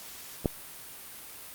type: clicks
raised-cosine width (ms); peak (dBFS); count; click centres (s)
2; -26 / -11; 2; 0.446 / 0.458
effects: white hiss -45 dBFS RMS until 1.54 s + Opus 48 kbps